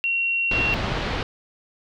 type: tone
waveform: sine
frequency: 2739 Hz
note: F7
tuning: 34 cents flat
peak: -20 dBFS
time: 0.04-0.74 s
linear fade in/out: 0 ms
type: low-pass noise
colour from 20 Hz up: pink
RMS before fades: -26 dBFS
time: 0.51-1.23 s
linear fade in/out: 2 ms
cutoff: 4100 Hz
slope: 24 dB/octave
effects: none